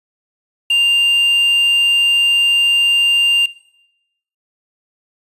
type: tone with quantisation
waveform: triangle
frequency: 2794 Hz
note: F7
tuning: in tune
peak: -9 dBFS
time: 0.7-3.46 s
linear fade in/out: 5 ms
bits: 6
effects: noise-tail reverb RT60 0.9 s tail -20 dB re dry + resampled to 32000 Hz